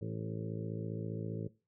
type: harmonic tone with a mistuned harmonic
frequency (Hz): 55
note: A1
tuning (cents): 0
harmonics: 2 / 3 / 4 / 5 / 6 / 7 / 8 / 9 / 10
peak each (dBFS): -40 / -42 / -47 / -53 / -47 / -50 / -46 / -54 / -53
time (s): 0.01-1.48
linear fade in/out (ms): 10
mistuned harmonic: 7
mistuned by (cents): +25
effects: noise-tail reverb RT60 0.3 s tail -19 dB re dry